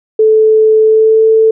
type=tone with pitch glide; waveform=sine; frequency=436.4 to 442.7 Hz; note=A4 to A4; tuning=-14 to +11 cents; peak=-4 dBFS; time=0.19-1.51 s; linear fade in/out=5 ms; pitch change=+25 cents; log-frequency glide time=0.81-1.25 s; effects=none